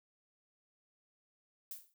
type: noise with exponential decay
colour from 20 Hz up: violet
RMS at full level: -41 dBFS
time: 1.71-1.94 s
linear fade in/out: 2 ms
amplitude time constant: 49 ms
effects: none